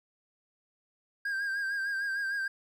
triangle tone with vibrato, 1600 Hz, G6, 35 cents sharp, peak -28 dBFS, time 1.25-2.48 s, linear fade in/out 5 ms, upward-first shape sine, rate 6.6 Hz, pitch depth 48 cents each way, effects none

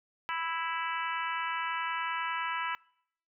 harmonic tone, 329.6 Hz, E4, in tune, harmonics 3 / 4 / 5 / 6 / 7 / 8 / 9, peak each -35 / -37 / -39 / -41 / -42 / -43 / -44 dBFS, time 0.29-2.75 s, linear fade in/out 0 ms, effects noise-tail reverb RT60 0.7 s tail -25 dB re dry

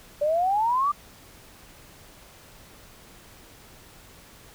sine exponential sweep, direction up, 575 to 1200 Hz, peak -20 dBFS, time 0.21-0.92 s, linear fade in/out 10 ms, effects pink hiss -50 dBFS RMS until 4.54 s

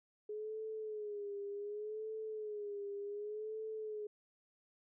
sine tone with vibrato, 420 Hz, G#4, 19 cents sharp, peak -40 dBFS, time 0.29-4.07 s, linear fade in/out 5 ms, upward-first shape sine, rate 0.67 Hz, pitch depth 72 cents each way, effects none

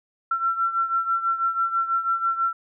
sine beating tone pair, 1351 / 1357.1 Hz, E6 / E6, +42 / +50 cents, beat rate 6.1 Hz, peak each -22 / -27 dBFS, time 0.31-2.53 s, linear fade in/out 5 ms, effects none

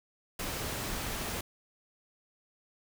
pink noise, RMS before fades -36 dBFS, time 0.39-1.41 s, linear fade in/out 5 ms, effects none

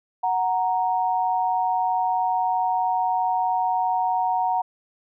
sine tone pair together, 740 / 932.3 Hz, F#5 / A#5, 0 / 0 cents, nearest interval major third, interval 400 cents, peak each -22 / -23 dBFS, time 0.23-4.62 s, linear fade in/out 10 ms, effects none

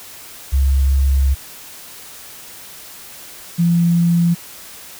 sine tone pair in turn, 67.8 / 170.85 Hz, C#2 / F3, -38 / -38 cents, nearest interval octave + major third, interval 1600 cents, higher second, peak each -11 dBFS, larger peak neither, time 0.52-1.35 / 3.58-4.35 s, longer first, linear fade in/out 20 ms, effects white hiss -37 dBFS RMS until 4.99 s

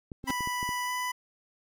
clicks, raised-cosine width 3 ms, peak -26 dBFS, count 7, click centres 0.118 / 0.241 / 0.301 / 0.407 / 0.474 / 0.629 / 0.691 s
45% pulse tone with exponential growth, 265.2 Hz, C4, 23 cents sharp, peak -25 dBFS, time 0.23-0.31 s, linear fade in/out 5 ms, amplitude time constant 16 ms
25% pulse tone with pitch glide, 987.8 to 995.2 Hz, B5 to B5, 0 to +13 cents, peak -26 dBFS, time 0.27-1.12 s, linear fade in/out 10 ms, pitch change +13 cents, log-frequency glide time 0.85-0.9 s
effects none

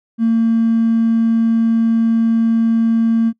triangle tone with hard clipping, 227.5 Hz, A#3, 42 cents flat, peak -11 dBFS, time 0.18-3.33 s, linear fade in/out 50 ms, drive 3 dB, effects noise-tail reverb RT60 0.1 s tail -25 dB re dry

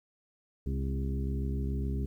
harmonic tone with a mistuned harmonic, 67.1 Hz, C2, 44 cents sharp, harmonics 1 / 2 / 3 / 4 / 5 / 6, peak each -31 / -36 / -39 / -42 / -47 / -44 dBFS, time 0.66-2.06 s, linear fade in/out 5 ms, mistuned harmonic 3, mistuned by +42 cents, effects 11-bit

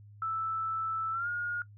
sine tone with pitch glide, 1318.5 to 1429.6 Hz, E6 to F6, 0 to +40 cents, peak -30 dBFS, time 0.22-1.62 s, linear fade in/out 2 ms, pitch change +140 cents, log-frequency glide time 1.12-1.28 s, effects noise-tail reverb RT60 0.1 s tail -21 dB re dry + added 103 Hz sine -50 dBFS peak until 1.77 s

